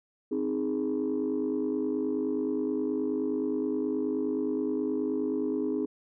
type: chord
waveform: sine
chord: Ab major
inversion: first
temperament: equal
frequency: 261.6 / 311.1 / 415.3 Hz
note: C4 / Eb4 / Ab4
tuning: 0 / 0 / 0 cents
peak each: -30 dBFS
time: 0.31-5.86 s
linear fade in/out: 10 ms
effects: tanh soft clip ceiling -21 dBFS